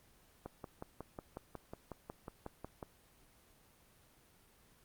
click train, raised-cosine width 1 ms, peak -29 dBFS, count 14, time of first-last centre 0.46-2.828 s, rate 5.49 Hz, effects pink hiss -66 dBFS RMS until 4.84 s + Opus 24 kbps

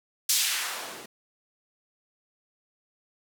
blue noise with band-pass filter sweep, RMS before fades -29 dBFS, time 0.29-1.06 s, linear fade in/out 5 ms, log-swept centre 5700 to 210 Hz, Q 0.87, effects none

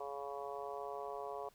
harmonic tone, 140.6 Hz, C#3, 25 cents sharp, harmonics 3 / 4 / 5 / 6 / 7 / 8, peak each -46 / -48 / -46 / -53 / -49 / -51 dBFS, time 0-1.49 s, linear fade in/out 5 ms, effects pink hiss -68 dBFS RMS until 1.54 s

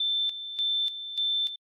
sine tone with tremolo, 3546 Hz, A7, 13 cents sharp, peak -24 dBFS, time 0-1.56 s, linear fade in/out 5 ms, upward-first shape square, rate 1.7 Hz, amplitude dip 70%, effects AAC 48 kbps

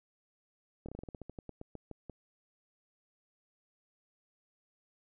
slowing click train, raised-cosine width 2 ms, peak -30 dBFS, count 16, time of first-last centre 0.86-2.097 s, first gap 26 ms, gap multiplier 1.15, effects none

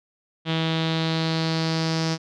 sawtooth tone with low-pass filter sweep, 161.8 Hz, E3, 32 cents flat, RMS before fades -24 dBFS, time 0.45-2.18 s, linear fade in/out 50 ms, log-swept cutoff 3400 to 5300 Hz, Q 4.3, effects none

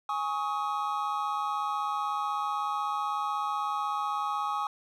triangle chord, Ab suspended fourth, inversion none, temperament equal with one note detuned, 830.6 / 1108.7 / 1264.8 Hz, Ab5 / Db6 / Eb6, 0 / 0 / +28 cents, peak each -31 dBFS, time 0.09-4.67 s, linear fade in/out 2 ms, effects none

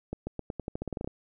accelerating click train, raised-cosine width 2 ms, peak -20 dBFS, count 14, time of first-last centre 0.13-1.075 s, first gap 140 ms, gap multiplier 0.88, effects none

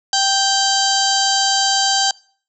harmonic tone with a mistuned harmonic, 784 Hz, G5, in tune, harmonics 1 / 2 / 4 / 5 / 6 / 7 / 8 / 9 / 10, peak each -19 / -24 / -21 / -26 / -19 / -31 / -24 / -28 / -28 dBFS, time 0.13-2.11 s, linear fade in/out 2 ms, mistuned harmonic 10, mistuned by -50 cents, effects noise-tail reverb RT60 0.5 s tail -25 dB re dry

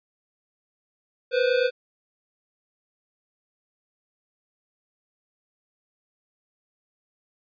square tone pair together, 487 / 516 Hz, B4 / C5, -24 / -24 cents, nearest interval minor second, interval 100 cents, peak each -23 dBFS, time 1.31-1.71 s, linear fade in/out 50 ms, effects resampled to 11025 Hz

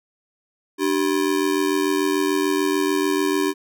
square ring-modulated tone, 340 Hz, F4, 46 cents flat, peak -16 dBFS, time 0.78-3.54 s, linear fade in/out 50 ms, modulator 43.4 Hz, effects none

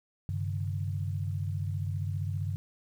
sine tone cluster, 96.6 / 137 / 152 Hz, G2 / C#3 / D#3, -25 / -20 / -40 cents, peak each -31 / -37 / -38 dBFS, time 0.29-2.56 s, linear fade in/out 0 ms, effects 10-bit

